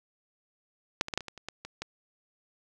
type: clicks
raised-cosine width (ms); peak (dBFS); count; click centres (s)
0.2; -7 / -19 / -14 / -10 / -24 / -22 / -28 / -19 / -23 / -18; 10; 1.011 / 1.084 / 1.138 / 1.176 / 1.207 / 1.283 / 1.377 / 1.486 / 1.65 / 1.82
effects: none